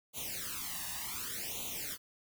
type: noise with flanger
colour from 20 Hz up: white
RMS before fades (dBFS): -40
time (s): 0.13-1.98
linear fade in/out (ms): 50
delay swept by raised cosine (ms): 0.29 to 1.1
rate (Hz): 0.67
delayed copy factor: +0.95
effects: none